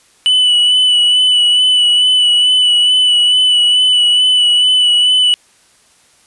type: tone with vibrato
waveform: triangle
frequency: 2972 Hz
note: F#7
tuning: 7 cents sharp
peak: -6 dBFS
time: 0.26-5.34 s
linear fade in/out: 0 ms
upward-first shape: sine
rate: 2.3 Hz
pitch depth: 25 cents each way
effects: white hiss -50 dBFS RMS until 6.26 s + resampled to 24000 Hz